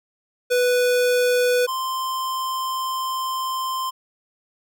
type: tone pair in turn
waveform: square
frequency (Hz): 493.9 / 1042.9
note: B4 / C6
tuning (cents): 0 / -6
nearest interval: octave + minor second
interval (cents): 1294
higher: second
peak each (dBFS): -17 / -24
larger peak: first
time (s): 0.5-1.67 / 1.67-3.91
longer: second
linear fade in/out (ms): 20
effects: none